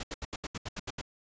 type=noise bursts; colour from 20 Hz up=pink; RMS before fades=-37 dBFS; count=10; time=0-1.014 s; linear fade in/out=5 ms; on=33 ms; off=76 ms; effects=resampled to 16000 Hz